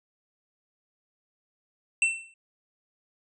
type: tone with exponential decay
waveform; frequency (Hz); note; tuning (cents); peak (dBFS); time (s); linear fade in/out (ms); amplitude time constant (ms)
square; 2690; E7; +34; -18; 2.02-2.34; 2; 68
effects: resampled to 24000 Hz